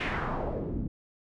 pink noise with low-pass filter sweep, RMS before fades -32 dBFS, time 0-0.88 s, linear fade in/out 10 ms, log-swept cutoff 2600 to 210 Hz, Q 2.2, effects none

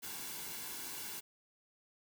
white noise with comb filter, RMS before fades -44 dBFS, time 0.02-1.21 s, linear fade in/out 20 ms, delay 1.6 ms, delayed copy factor -0.55, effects none

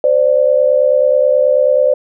sine tone pair together, 518 / 587.3 Hz, C5 / D5, -17 / 0 cents, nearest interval major second, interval 217 cents, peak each -11 dBFS, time 0.04-1.94 s, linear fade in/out 2 ms, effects none

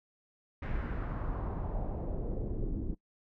brown noise with low-pass filter sweep, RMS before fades -35 dBFS, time 0.62-2.95 s, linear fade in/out 5 ms, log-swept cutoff 2100 to 290 Hz, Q 1.9, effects noise-tail reverb RT60 0.1 s tail -22 dB re dry

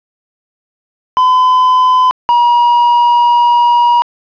triangle tone pair in turn, 1014 / 957.1 Hz, B5 / A#5, +45 / +45 cents, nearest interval minor second, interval 100 cents, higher first, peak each -4 dBFS, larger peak neither, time 1.17-2.11 / 2.29-4.02 s, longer second, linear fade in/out 0 ms, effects resampled to 11025 Hz + 7-bit

